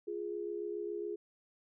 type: tone pair together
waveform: sine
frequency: 348.1 / 415.3 Hz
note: F4 / G#4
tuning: -6 / 0 cents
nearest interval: minor third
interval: 306 cents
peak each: -40 / -38 dBFS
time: 0.07-1.16 s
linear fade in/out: 10 ms
effects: none